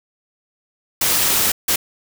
white noise bursts at uneven times, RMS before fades -17 dBFS, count 2, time 1.01-1.52 / 1.68-1.76 s, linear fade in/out 5 ms, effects none

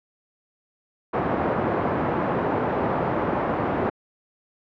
white band-pass noise, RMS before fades -24 dBFS, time 1.13-3.9 s, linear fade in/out 10 ms, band 100 to 800 Hz, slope 12 dB/octave, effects low-pass 2000 Hz 12 dB/octave

